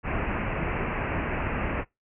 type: low-pass noise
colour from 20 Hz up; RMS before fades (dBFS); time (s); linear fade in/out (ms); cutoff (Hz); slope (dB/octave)
pink; -29; 0.03-1.85; 50; 2700; 96
effects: noise-tail reverb RT60 0.2 s tail -24 dB re dry